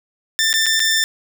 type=tone with dropouts; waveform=15% pulse; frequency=1783 Hz; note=A6; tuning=22 cents sharp; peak=-8 dBFS; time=0.39-1.04 s; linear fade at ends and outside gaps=0 ms; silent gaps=0.529-0.539 / 0.659-0.665 / 0.795-0.802 s; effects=none